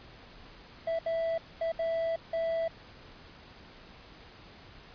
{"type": "tone bursts at uneven times", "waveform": "triangle", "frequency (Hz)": 659.3, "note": "E5", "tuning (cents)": 0, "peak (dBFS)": -26, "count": 5, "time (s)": [[0.87, 0.99], [1.06, 1.38], [1.61, 1.72], [1.79, 2.16], [2.33, 2.68]], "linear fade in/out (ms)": 5, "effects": ["pink hiss -52 dBFS RMS until 4.94 s", "resampled to 11025 Hz"]}